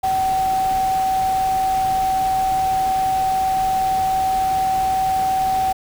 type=tone in noise; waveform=sine; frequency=761 Hz; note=F#5; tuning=48 cents sharp; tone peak=-16 dBFS; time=0.03-5.73 s; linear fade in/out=10 ms; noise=pink; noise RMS=-32 dBFS; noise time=0.03-5.73 s; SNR=+13 dB; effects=none